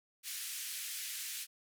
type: band-pass noise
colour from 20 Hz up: white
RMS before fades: -42 dBFS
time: 0.23-1.47 s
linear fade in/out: 50 ms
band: 1800 to 14000 Hz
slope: 24 dB/octave
effects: none